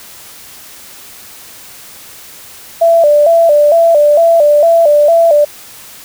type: tone with vibrato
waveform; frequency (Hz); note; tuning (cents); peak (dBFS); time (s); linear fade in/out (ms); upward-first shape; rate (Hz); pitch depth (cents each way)
sine; 628; D#5; +16; -4; 2.81-5.45; 10; square; 2.2; 110
effects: white hiss -34 dBFS RMS until 6.04 s